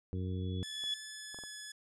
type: harmonic tone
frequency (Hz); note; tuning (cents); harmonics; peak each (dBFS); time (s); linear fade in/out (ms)
92.5; F#2; 0; 1 / 2 / 3 / 4 / 5; -35 / -41 / -45 / -47 / -49; 0.13-0.63; 0
type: tone with exponential growth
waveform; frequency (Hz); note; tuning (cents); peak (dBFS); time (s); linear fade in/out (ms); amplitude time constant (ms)
sine; 3401; G#7; +40; -31; 0.15-0.94; 2; 170
type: tone with pitch glide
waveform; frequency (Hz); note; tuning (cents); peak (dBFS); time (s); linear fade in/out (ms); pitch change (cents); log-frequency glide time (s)
10% pulse; 1738 to 1707.2; A6 to G#6; -22 to +47; -35; 0.63-1.72; 5; -31; 0.81-1.45
type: clicks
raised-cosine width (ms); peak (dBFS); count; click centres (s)
1; -40 / -37 / -36 / -37; 4; 0.839 / 1.345 / 1.388 / 1.437
effects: resampled to 22050 Hz